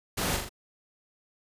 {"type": "noise with echo", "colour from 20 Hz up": "pink", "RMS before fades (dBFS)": -30, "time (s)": [0.17, 0.37], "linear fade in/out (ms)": 10, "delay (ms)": 41, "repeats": 3, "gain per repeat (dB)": -4, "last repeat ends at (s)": 0.493, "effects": ["resampled to 32000 Hz"]}